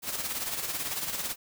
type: noise with tremolo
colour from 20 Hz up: white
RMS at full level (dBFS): -31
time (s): 0.02-1.36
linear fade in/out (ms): 50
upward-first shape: sine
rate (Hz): 18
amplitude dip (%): 55
effects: none